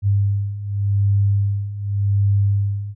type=beating tone pair; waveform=sine; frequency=99.8 / 100.67 Hz; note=G2 / G2; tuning=+32 / +47 cents; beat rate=0.87 Hz; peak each=-21 / -17 dBFS; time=0.02-2.95 s; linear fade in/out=50 ms; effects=none